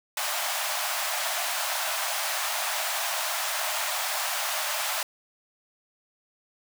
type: high-pass noise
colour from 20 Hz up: pink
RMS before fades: -29 dBFS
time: 0.17-5.03 s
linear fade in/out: 2 ms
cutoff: 600 Hz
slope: 96 dB/octave
effects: none

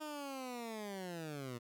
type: linear sweep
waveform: 15% pulse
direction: down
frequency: 310.4 to 116.54 Hz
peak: -36 dBFS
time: 0-1.59 s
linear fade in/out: 20 ms
effects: none

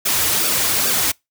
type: noise with flanger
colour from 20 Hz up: white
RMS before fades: -18 dBFS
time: 0.05-1.12 s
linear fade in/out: 10 ms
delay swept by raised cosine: 0.97 to 5.27 ms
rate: 2.4 Hz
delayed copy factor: -0.75
effects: noise-tail reverb RT60 0.2 s tail -26 dB re dry

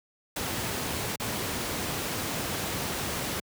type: noise with dropouts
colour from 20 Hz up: pink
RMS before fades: -31 dBFS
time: 0.36-3.4 s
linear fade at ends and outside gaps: 5 ms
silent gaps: 1.16-1.198 s
effects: high-pass 80 Hz 12 dB/octave

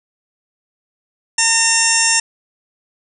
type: harmonic tone with a mistuned harmonic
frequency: 910 Hz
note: A#5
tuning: 42 cents flat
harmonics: 1 / 2 / 3 / 4 / 6 / 7 / 8 / 9 / 10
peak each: -24 / -20 / -20 / -30 / -18 / -21 / -18 / -24 / -22 dBFS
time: 1.38-2.2 s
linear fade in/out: 5 ms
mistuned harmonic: 7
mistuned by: -16 cents
effects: none

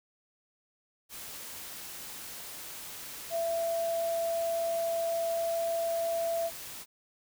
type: tone in noise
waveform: sine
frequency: 669 Hz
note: E5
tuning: 25 cents sharp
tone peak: -28 dBFS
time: 3.3-6.51 s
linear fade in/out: 50 ms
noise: white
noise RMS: -43 dBFS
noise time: 1.09-6.86 s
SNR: +12 dB
effects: none

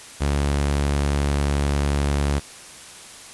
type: tone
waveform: sawtooth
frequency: 71.3 Hz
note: C#2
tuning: 49 cents sharp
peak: -15 dBFS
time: 0.2-2.4 s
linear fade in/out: 20 ms
effects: white hiss -41 dBFS RMS until 3.33 s + resampled to 24000 Hz

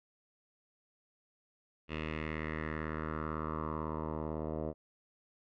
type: tone with low-pass filter sweep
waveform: 10% pulse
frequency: 78 Hz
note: D#2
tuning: 5 cents sharp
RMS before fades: -38 dBFS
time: 1.88-4.74 s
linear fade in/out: 50 ms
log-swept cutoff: 2700 to 650 Hz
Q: 3.6
effects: none

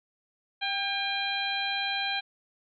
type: harmonic tone with a mistuned harmonic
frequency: 802 Hz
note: G5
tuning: 39 cents sharp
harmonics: 1 / 2 / 3 / 4 / 5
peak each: -34 / -34 / -34 / -34 / -34 dBFS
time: 0.61-2.21 s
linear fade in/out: 20 ms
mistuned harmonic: 1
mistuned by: -31 cents
effects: none

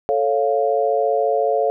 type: chord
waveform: sine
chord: A augmented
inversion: none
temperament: equal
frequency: 440 / 554.4 / 698.5 Hz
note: A4 / C#5 / E#5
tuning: 0 / 0 / 0 cents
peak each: -20 dBFS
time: 0.09-1.7 s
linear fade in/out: 0 ms
effects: none

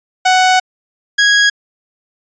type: tone pair in turn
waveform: sawtooth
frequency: 743 / 1653.1 Hz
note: F#5 / G#6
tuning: +7 / -8 cents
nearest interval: octave + major second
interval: 1385 cents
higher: second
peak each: -4 dBFS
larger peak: neither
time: 0.25-0.6 / 1.18-1.5 s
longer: first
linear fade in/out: 10 ms
effects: resampled to 16000 Hz

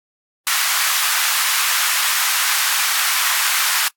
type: high-pass noise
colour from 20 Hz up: pink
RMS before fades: -18 dBFS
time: 0.47-3.88 s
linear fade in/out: 0 ms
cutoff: 1100 Hz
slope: 24 dB/octave
effects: noise-tail reverb RT60 0.1 s tail -24 dB re dry + AAC 64 kbps

